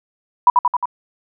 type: tone with echo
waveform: sine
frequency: 982 Hz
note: B5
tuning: 10 cents flat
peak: -5 dBFS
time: 0.47-0.5 s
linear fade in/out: 2 ms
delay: 89 ms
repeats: 4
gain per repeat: -3 dB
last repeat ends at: 0.856 s
effects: none